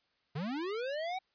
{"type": "linear sweep", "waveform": "square", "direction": "up", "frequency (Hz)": [131.8, 770], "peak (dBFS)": -35, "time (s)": [0.35, 1.19], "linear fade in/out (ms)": 10, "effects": ["white hiss -75 dBFS RMS until 1.34 s", "resampled to 11025 Hz"]}